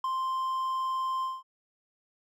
triangle tone with ADSR envelope, 1046.5 Hz, C6, in tune, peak -23 dBFS, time 0.04-1.43 s, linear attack 4 ms, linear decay 10 ms, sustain -3 dB, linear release 200 ms, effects none

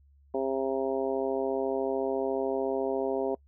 harmonic tone, 133.9 Hz, C3, 40 cents sharp, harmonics 2 / 3 / 4 / 5 / 6 / 7, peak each -35 / -30 / -33 / -34 / -42 / -41 dBFS, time 0.34-3.35 s, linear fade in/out 5 ms, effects noise-tail reverb RT60 0.1 s tail -26 dB re dry + added 70 Hz sine -57 dBFS peak until 3.47 s

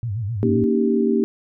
sine tone with vibrato, 108.1 Hz, A2, 30 cents flat, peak -22 dBFS, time 0.03-0.64 s, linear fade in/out 0 ms, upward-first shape sine, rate 7.7 Hz, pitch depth 190 cents each way
sine chord, Eb dominant seventh, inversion second, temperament equal with one note detuned, 233.1 / 279.8 / 311.1 / 392 Hz, Bb3 / Db4 / Eb4 / G4, 0 / +16 / 0 / 0 cents, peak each -19 / -25 / -24 / -20 dBFS, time 0.43-1.24 s, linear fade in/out 0 ms
effects none

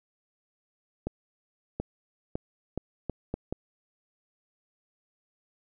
accelerating click train, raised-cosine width 2 ms, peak -17 dBFS, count 7, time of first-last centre 1.07-3.526 s, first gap 730 ms, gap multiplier 0.76, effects none

